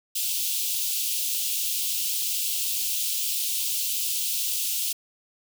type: high-pass noise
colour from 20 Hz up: white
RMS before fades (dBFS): -27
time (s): 0.15-4.93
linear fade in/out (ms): 10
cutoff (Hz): 2700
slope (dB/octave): 48
effects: none